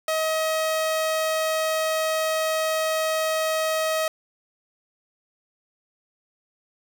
sawtooth tone, 634 Hz, D#5, 32 cents sharp, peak -18 dBFS, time 0.08-4.08 s, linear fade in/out 2 ms, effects none

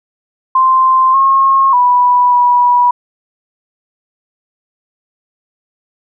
sine tone with pitch steps, 1044 / 1081 / 984 / 976 Hz, C6 / C#6 / B5 / B5, -4 / -44 / -7 / -21 cents, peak -6 dBFS, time 0.55-2.91 s, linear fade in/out 5 ms, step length 590 ms, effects none

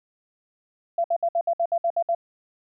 sine tone bursts, 680 Hz, F5, 46 cents flat, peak -19 dBFS, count 10, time 0.98-2.149 s, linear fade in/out 5 ms, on 62 ms, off 61 ms, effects none

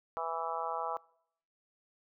harmonic tone, 164.81 Hz, E3, in tune, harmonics 3 / 4 / 5 / 6 / 7 / 8, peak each -42 / -40 / -39 / -40 / -40 / -42 dBFS, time 0.17-0.97 s, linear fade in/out 0 ms, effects noise-tail reverb RT60 0.7 s tail -24 dB re dry

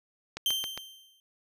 click train, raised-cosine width 0.2 ms, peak -18 dBFS, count 4, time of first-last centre 0.37-0.776 s, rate 7.39 Hz
40% pulse tone with exponential decay, 3136 Hz, G7, in tune, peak -23 dBFS, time 0.46-1.2 s, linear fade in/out 1 ms, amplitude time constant 160 ms
effects none

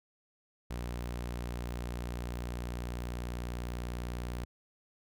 sawtooth tone, 60.1 Hz, B1, 46 cents flat, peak -32 dBFS, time 0.7-4.45 s, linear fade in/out 10 ms, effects none

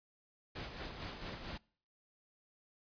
pink noise with tremolo, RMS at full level -43 dBFS, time 0.55-1.58 s, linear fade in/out 10 ms, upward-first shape sine, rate 4.4 Hz, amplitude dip 50%, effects noise-tail reverb RT60 0.5 s tail -25 dB re dry + resampled to 11025 Hz

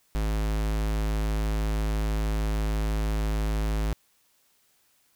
square tone, 53.1 Hz, G#1, 39 cents sharp, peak -25 dBFS, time 0.15-3.93 s, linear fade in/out 0 ms, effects white hiss -66 dBFS RMS until 5.15 s

